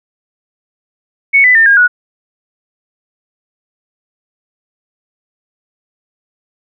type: tone with pitch steps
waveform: sine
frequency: 2217 / 1998.1 / 1800.8 / 1622.9 / 1462.7 Hz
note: C#7 / B6 / A6 / G#6 / F#6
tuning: 0 / +20 / +40 / -40 / -20 cents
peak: -4 dBFS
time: 1.33-1.88 s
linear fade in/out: 20 ms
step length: 110 ms
effects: none